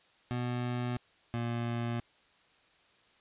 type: tone pair in turn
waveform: 25% pulse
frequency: 122.7 / 118.04 Hz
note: B2 / A#2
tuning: -11 / +22 cents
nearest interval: minor second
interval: 67 cents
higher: first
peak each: -28 / -28 dBFS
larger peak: neither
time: 0.31-0.97 / 1.34-2 s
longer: neither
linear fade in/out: 0 ms
effects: white hiss -65 dBFS RMS until 3.2 s + resampled to 8000 Hz